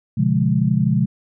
sine chord, B diminished seventh, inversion none, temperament equal with one note detuned, 123.47 / 143.31 / 174.61 / 207.7 Hz, B2 / D3 / F3 / Ab3, 0 / -42 / 0 / 0 cents, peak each -20 dBFS, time 0.17-1.06 s, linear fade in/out 10 ms, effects none

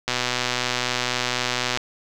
click train, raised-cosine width 0.2 ms, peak -5 dBFS, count 211, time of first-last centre 0.08-1.774 s, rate 124 Hz, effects none

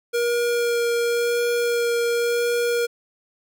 square tone with vibrato, 473.8 Hz, A#4, 28 cents sharp, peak -20 dBFS, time 0.13-2.87 s, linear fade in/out 20 ms, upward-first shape sine, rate 0.93 Hz, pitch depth 10 cents each way, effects none

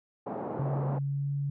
white band-pass noise, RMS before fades -36 dBFS, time 0.26-0.99 s, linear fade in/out 10 ms, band 130 to 840 Hz, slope 24 dB/octave
sine tone with pitch glide, 139.1 to 141.37 Hz, C#3 to C#3, +6 to +34 cents, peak -28 dBFS, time 0.59-1.5 s, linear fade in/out 5 ms, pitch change +28 cents, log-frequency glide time 0.97-1.32 s
effects none

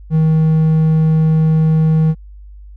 triangle tone, 158.4 Hz, D#3, 31 cents sharp, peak -7 dBFS, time 0.1-2.15 s, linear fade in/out 50 ms, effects added 50 Hz sine -33 dBFS peak until 2.76 s

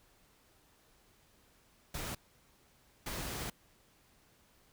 pink noise bursts at uneven times, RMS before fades -40 dBFS, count 2, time 1.94-2.15 / 3.06-3.5 s, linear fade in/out 5 ms, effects pink hiss -67 dBFS RMS until 4.72 s

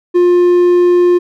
triangle tone, 353.8 Hz, F4, 23 cents sharp, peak -4 dBFS, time 0.14-1.19 s, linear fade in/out 20 ms, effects none

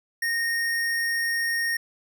square tone, 1852 Hz, A#6, 12 cents flat, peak -24 dBFS, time 0.22-1.77 s, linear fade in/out 5 ms, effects none

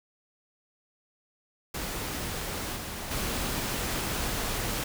pink noise with level steps, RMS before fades -34 / -37 / -31 dBFS, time 1.74-4.84 s, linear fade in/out 5 ms, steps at 2.76 / 3.11 s, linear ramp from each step 2 ms, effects none

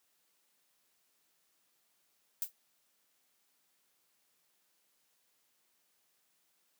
violet noise with exponential decay, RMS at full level -30 dBFS, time 2.42-2.52 s, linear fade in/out 2 ms, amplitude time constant 20 ms, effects white hiss -75 dBFS RMS until 6.79 s + high-pass 150 Hz 12 dB/octave

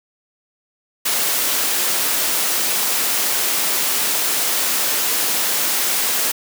white high-pass noise, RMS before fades -19 dBFS, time 1.05-6.32 s, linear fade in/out 10 ms, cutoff 240 Hz, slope 12 dB/octave, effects none

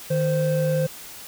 triangle tone pair together, 154.6 / 520 Hz, D#3 / C5, -11 / -11 cents, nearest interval octave + major sixth, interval 2100 cents, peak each -20 / -20 dBFS, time 0.1-0.87 s, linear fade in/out 10 ms, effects white hiss -40 dBFS RMS until 1.27 s

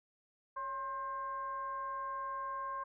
sine tone with frequency modulation, 1066 Hz, C6, 32 cents sharp, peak -37 dBFS, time 0.56-2.84 s, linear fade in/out 10 ms, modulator 509 Hz, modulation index 0.49, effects none

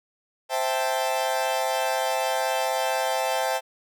40% pulse chord, A minor seventh, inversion first, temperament equal, 523.3 / 659.3 / 784 / 880 Hz, C5 / E5 / G5 / A5, 0 / 0 / 0 / 0 cents, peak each -28 dBFS, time 0.49-3.61 s, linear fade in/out 50 ms, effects none

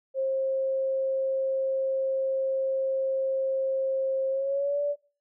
sine tone with pitch glide, 533 to 577.9 Hz, C5 to D5, +32 to -28 cents, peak -24 dBFS, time 0.14-4.96 s, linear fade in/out 50 ms, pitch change +140 cents, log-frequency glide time 4.3-4.81 s, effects noise-tail reverb RT60 0.4 s tail -20 dB re dry

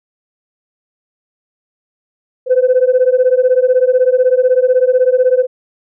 sine beating tone pair, 500 / 516 Hz, B4 / C5, +21 / -24 cents, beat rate 16 Hz, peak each -10 dBFS, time 2.46-5.47 s, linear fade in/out 50 ms, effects tanh soft clip ceiling -3 dBFS

